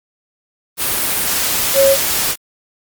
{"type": "tone in noise", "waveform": "sine", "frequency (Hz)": 547, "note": "C#5", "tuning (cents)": -23, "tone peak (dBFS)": -8, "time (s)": [1.74, 1.97], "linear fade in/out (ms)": 50, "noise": "white", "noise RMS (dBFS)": -17, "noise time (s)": [0.77, 2.36], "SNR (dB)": 6, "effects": ["Opus 32 kbps"]}